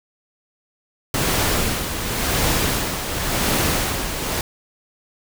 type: noise with tremolo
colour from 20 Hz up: pink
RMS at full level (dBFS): -19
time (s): 1.14-4.41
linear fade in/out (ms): 2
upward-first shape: sine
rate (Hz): 0.92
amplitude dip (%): 55
effects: none